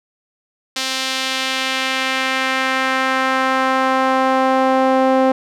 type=tone with band-pass filter sweep; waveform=sawtooth; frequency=262.7 Hz; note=C4; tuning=7 cents sharp; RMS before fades=-17 dBFS; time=0.76-5.32 s; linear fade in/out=5 ms; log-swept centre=4400 to 590 Hz; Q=1.2; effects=none